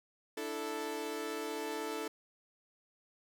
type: chord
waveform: sawtooth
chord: D suspended second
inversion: none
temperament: equal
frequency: 293.7 / 329.6 / 440 Hz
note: D4 / E4 / A4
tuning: 0 / 0 / 0 cents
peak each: -40 / -39 / -35 dBFS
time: 0.37-2.08 s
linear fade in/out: 5 ms
effects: none